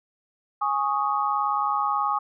sine chord, Ab suspended fourth, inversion none, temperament just, 830.6 / 1107.5 / 1245.9 Hz, Ab5 / Db6 / Eb6, 0 / -2 / +2 cents, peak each -26 dBFS, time 0.61-2.19 s, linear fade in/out 10 ms, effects none

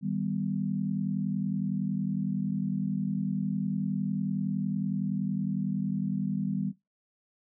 sine chord, Eb augmented, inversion none, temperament equal with one note detuned, 156.28 / 196 / 246.9 Hz, Eb3 / G3 / B3, +8 / 0 / 0 cents, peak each -33 / -30 / -35 dBFS, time 0.01-6.73 s, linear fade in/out 50 ms, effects noise-tail reverb RT60 0.2 s tail -18 dB re dry

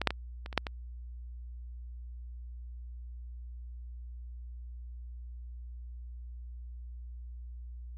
clicks, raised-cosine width 0.3 ms, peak -13 / -7 / -17 / -25 / -26 / -8 / -19 dBFS, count 7, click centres 0.016 / 0.073 / 0.106 / 0.461 / 0.528 / 0.577 / 0.668 s, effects added 60 Hz sine -41 dBFS peak until 7.97 s + AAC 64 kbps

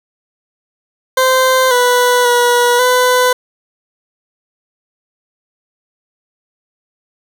20% pulse tone with pitch steps, 518 / 492.5 / 484.3 / 501 Hz, C5 / B4 / B4 / B4, -17 / -5 / -34 / +25 cents, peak -4 dBFS, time 1.17-3.33 s, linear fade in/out 5 ms, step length 540 ms, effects none

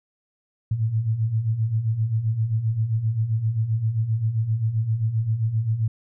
sine beating tone pair, 106.3 / 113.9 Hz, G#2 / A#2, +41 / -40 cents, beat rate 7.6 Hz, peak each -27 / -21 dBFS, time 0.71-5.88 s, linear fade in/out 5 ms, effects none

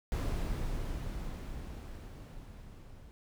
brown noise with level ramp, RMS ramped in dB -32 to -52 dBFS, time 0.12-3.11 s, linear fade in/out 0 ms, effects none

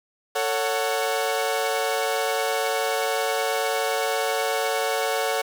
sawtooth tone cluster, 447.2 / 557 / 739 Hz, A4 / C#5 / F#5, +28 / +8 / -2 cents, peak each -23 dBFS, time 0.35-5.42 s, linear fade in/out 10 ms, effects 8-bit

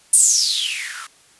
violet noise with band-pass filter sweep, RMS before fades -18 dBFS, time 0.13-1.07 s, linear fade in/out 5 ms, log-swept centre 9500 to 1200 Hz, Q 9, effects white hiss -52 dBFS RMS until 1.39 s + resampled to 24000 Hz

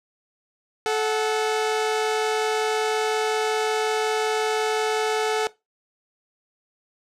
sawtooth tone pair together, 434.9 / 740 Hz, A4 / F#5, -20 / 0 cents, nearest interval major sixth, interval 920 cents, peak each -18 / -24 dBFS, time 0.86-5.47 s, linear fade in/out 0 ms, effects noise-tail reverb RT60 0.2 s tail -18 dB re dry + low-pass 8000 Hz 12 dB/octave

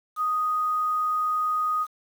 sine tone with quantisation, 1244.5 Hz, D#6, in tune, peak -22 dBFS, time 0.16-1.87 s, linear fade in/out 50 ms, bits 8, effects none

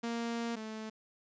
sawtooth tone pair in turn, 233.1 / 218.5 Hz, A#3 / A3, 0 / -12 cents, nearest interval minor second, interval 112 cents, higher first, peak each -30 / -36 dBFS, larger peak first, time 0.03-0.56 / 0.56-0.9 s, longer first, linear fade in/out 10 ms, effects resampled to 16000 Hz + 11-bit

